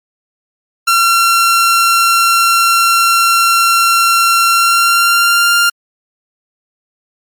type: tone with pitch glide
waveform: sawtooth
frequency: 1365 to 1395.3 Hz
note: F6 to F6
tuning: -40 to -2 cents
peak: -4 dBFS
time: 0.87-5.7 s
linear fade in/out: 10 ms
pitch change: +38 cents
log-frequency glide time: 4.51-5.55 s
effects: MP3 96 kbps